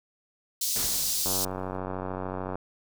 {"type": "high-pass noise", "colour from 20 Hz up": "pink", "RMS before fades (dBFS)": -28, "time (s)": [0.61, 1.45], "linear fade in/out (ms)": 5, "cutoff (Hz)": 4400, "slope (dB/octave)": 24}
{"type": "noise with exponential decay", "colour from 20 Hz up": "pink", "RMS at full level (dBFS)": -34, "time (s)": [0.76, 1.78], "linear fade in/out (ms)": 0, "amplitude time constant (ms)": 220}
{"type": "click train", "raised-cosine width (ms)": 1, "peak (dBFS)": -19, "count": 122, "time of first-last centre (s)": [1.26, 2.556], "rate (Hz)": 93.4}
{"effects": []}